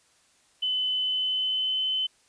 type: tone with pitch glide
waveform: sine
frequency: 3022 to 3047 Hz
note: F#7 to G7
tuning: +36 to -50 cents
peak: -24 dBFS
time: 0.62-2.07 s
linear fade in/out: 10 ms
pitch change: +14 cents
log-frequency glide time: 0.99-1.83 s
effects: white hiss -63 dBFS RMS until 2.28 s + resampled to 22050 Hz